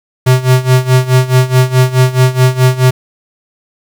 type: tone with tremolo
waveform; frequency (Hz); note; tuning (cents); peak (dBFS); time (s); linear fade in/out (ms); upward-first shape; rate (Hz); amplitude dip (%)
square; 128.3; C3; -34; -4; 0.26-2.91; 10; sine; 4.7; 85
effects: 7-bit